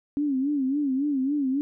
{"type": "tone with vibrato", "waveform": "sine", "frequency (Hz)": 277.2, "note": "C#4", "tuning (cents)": 0, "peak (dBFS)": -22, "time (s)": [0.17, 1.61], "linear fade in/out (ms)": 0, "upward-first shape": "sine", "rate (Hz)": 3.6, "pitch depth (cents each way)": 120, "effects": []}